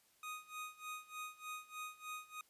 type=tone with tremolo; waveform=25% pulse; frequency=1244.5 Hz; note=D#6; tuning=in tune; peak=-39 dBFS; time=0.23-2.41 s; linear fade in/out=2 ms; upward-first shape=sine; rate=3.3 Hz; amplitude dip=90%; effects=white hiss -72 dBFS RMS until 2.49 s + resampled to 32000 Hz